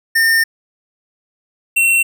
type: tone pair in turn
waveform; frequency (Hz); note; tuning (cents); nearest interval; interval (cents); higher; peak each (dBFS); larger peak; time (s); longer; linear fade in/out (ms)
square; 1814 / 2718; A#6 / F7; -48 / -48; perfect fifth; 700; second; -11; neither; 0.15-0.44 / 1.76-2.03; first; 10
effects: none